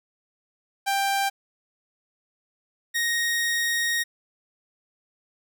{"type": "tone pair in turn", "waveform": "sawtooth", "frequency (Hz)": [789, 1869], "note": ["G5", "A#6"], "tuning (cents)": [11, 4], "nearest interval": "octave + minor third", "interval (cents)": 1493, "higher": "second", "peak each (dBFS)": [-18, -19], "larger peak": "first", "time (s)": [[0.86, 1.3], [2.94, 4.04]], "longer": "second", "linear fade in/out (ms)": 20, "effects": []}